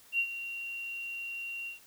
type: tone with ADSR envelope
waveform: sine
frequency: 2756 Hz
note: F7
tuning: 24 cents flat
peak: -24 dBFS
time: 0.12-1.8 s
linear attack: 68 ms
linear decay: 72 ms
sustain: -12 dB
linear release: 130 ms
effects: white hiss -58 dBFS RMS until 1.86 s